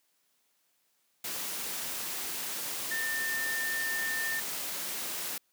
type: tone in noise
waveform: sine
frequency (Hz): 1800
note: A6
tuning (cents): +39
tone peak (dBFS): -31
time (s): 2.91-4.4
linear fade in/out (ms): 5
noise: white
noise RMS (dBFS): -36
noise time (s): 1.24-5.38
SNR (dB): +2
effects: white hiss -73 dBFS RMS until 5.52 s + high-pass 150 Hz 12 dB/octave